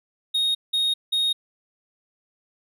triangle tone bursts, 3729 Hz, A#7, in tune, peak -18 dBFS, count 3, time 0.34-1.33 s, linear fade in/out 10 ms, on 210 ms, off 180 ms, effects none

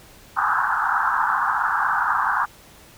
white band-pass noise, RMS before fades -21 dBFS, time 0.36-2.46 s, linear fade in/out 20 ms, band 790 to 1600 Hz, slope 96 dB/octave, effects pink hiss -48 dBFS RMS until 2.97 s

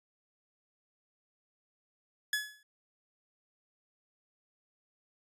sawtooth tone with exponential decay, 1700 Hz, G#6, 40 cents sharp, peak -23 dBFS, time 2.33-2.63 s, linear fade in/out 2 ms, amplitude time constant 65 ms, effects resampled to 32000 Hz

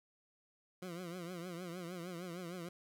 20% pulse tone with vibrato, 175.8 Hz, F3, 12 cents sharp, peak -38 dBFS, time 0.82-2.69 s, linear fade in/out 5 ms, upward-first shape triangle, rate 6.5 Hz, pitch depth 120 cents each way, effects none

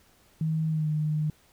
sine tone with pitch glide, 158.6 to 152.93 Hz, D#3 to D#3, +33 to -30 cents, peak -24 dBFS, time 0.41-1.3 s, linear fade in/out 2 ms, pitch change -63 cents, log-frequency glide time 0.69-0.88 s, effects pink hiss -61 dBFS RMS until 1.52 s

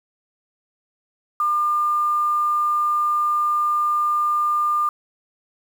sine tone with quantisation, 1200 Hz, D6, 37 cents sharp, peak -17 dBFS, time 1.4-4.89 s, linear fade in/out 2 ms, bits 7, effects none

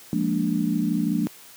sine chord, Bb dominant seventh, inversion second, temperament equal, 174.61 / 207.7 / 233.1 / 293.7 Hz, F3 / Ab3 / Bb3 / D4, 0 / 0 / 0 / 0 cents, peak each -26 dBFS, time 0.13-1.27 s, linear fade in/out 0 ms, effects white hiss -47 dBFS RMS until 1.56 s + high-pass 100 Hz 12 dB/octave

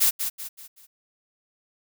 blue noise with echo, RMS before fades -19 dBFS, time 0-0.11 s, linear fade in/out 20 ms, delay 190 ms, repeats 4, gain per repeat -8 dB, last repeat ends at 0.87 s, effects none

